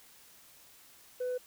sine tone, 500 Hz, B4, 21 cents sharp, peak -29 dBFS, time 1.2-1.38 s, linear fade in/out 10 ms, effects tanh soft clip ceiling -30 dBFS + white hiss -58 dBFS RMS until 1.46 s

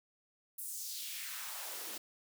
white noise with high-pass filter sweep, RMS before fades -43 dBFS, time 0.58-1.98 s, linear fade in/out 5 ms, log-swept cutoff 11000 to 270 Hz, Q 1.8, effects none

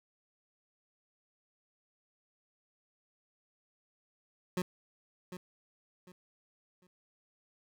25% pulse tone with echo, 181.3 Hz, F#3, 35 cents flat, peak -27 dBFS, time 4.57-4.62 s, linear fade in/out 2 ms, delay 750 ms, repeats 3, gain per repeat -11 dB, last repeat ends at 6.87 s, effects none

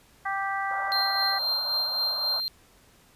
harmonic tone, 392 Hz, G4, in tune, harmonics 2 / 3 / 4 / 5, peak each -30 / -32 / -33 / -34 dBFS, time 0.25-1.39 s, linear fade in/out 10 ms
pink band-pass noise, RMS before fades -40 dBFS, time 0.71-2.4 s, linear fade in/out 0 ms, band 540 to 1500 Hz, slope 96 dB/octave
triangle tone with tremolo, 4170 Hz, C8, 7 cents flat, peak -22 dBFS, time 0.92-2.48 s, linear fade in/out 0 ms, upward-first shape sine, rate 3.8 Hz, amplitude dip 40%
effects pink hiss -58 dBFS RMS until 3.15 s + resampled to 32000 Hz

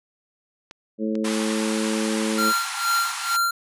clicks, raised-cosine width 0.2 ms, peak -22 dBFS, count 4, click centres 0.711 / 1.154 / 1.375 / 1.839 s
harmonic tone, 109.1 Hz, A2, 14 cents flat, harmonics 2 / 3 / 4 / 5, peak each -24 / -28 / -30 / -32 dBFS, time 0.98-2.53 s, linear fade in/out 50 ms
pink band-pass noise, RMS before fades -31 dBFS, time 1.24-3.37 s, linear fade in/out 10 ms, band 780 to 11000 Hz, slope 96 dB/octave
square tone with tremolo, 1379 Hz, F6, 22 cents flat, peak -19 dBFS, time 2.38-3.51 s, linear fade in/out 5 ms, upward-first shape sine, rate 2.2 Hz, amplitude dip 90%
effects none

